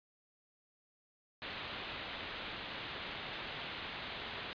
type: low-pass noise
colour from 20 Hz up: white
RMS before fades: -44 dBFS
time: 1.42-4.53 s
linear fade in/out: 0 ms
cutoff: 3900 Hz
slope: 48 dB/octave
effects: resampled to 11025 Hz